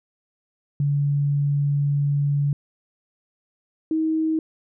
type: tone pair in turn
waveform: sine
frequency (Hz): 143.1 / 317.5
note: D3 / D#4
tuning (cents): -45 / +35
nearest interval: octave + major second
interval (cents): 1380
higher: second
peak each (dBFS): -18 / -19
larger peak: first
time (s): 0.8-2.53 / 3.91-4.39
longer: first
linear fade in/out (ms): 2
effects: none